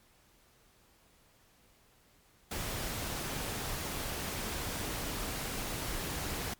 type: noise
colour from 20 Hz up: pink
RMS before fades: -37 dBFS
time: 2.51-6.54 s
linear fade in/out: 5 ms
effects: pink hiss -65 dBFS RMS until 6.59 s + MP3 96 kbps